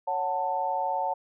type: chord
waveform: sine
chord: F# minor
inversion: second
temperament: just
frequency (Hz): 555 / 740 / 888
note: C#5 / F#5 / A5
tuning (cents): +2 / 0 / +16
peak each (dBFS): -33 / -30 / -28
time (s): 0.07-1.14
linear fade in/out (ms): 10
effects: none